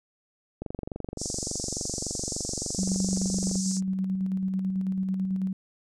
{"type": "click train", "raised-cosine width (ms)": 2, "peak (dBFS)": -20, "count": 70, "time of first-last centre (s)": [0.62, 3.556], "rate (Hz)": 23.5}
{"type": "band-pass noise", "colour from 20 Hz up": "pink", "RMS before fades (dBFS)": -34, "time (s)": [1.17, 3.81], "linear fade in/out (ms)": 50, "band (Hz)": [5300, 8300], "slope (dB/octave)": 48}
{"type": "tone with tremolo", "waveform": "sine", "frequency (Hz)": 189.3, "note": "F#3", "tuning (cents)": 40, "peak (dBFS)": -24, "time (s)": [2.78, 5.53], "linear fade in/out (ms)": 5, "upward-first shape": "square", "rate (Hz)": 9.1, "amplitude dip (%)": 30}
{"effects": []}